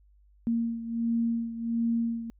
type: beating tone pair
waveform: sine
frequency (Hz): 231.1 / 232.5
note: A#3 / A#3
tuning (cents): -15 / -4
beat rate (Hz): 1.4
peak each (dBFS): -27 / -32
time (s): 0.47-2.3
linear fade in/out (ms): 0
effects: added 50 Hz sine -57 dBFS peak until 2.39 s